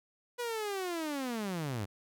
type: linear sweep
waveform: sawtooth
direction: down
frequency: 491.7 to 92.3 Hz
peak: -30 dBFS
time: 0.38-1.86 s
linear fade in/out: 20 ms
effects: none